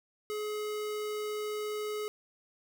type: tone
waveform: square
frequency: 422.9 Hz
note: G#4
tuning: 31 cents sharp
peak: -34 dBFS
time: 0.3-2.08 s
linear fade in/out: 0 ms
effects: none